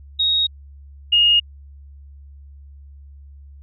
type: tone pair in turn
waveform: sine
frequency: 3765 / 2854 Hz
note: A#7 / F7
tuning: +16 / +37 cents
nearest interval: perfect fourth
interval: 479 cents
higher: first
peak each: -15 / -11 dBFS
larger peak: second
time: 0.19-0.47 / 1.12-1.4 s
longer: neither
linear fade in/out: 10 ms
effects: added 70 Hz sine -39 dBFS peak until 3.62 s